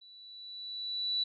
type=tone with level ramp; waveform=sine; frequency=3951 Hz; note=B7; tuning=in tune; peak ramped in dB=-53 to -27 dBFS; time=0.01-1.24 s; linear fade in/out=10 ms; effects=none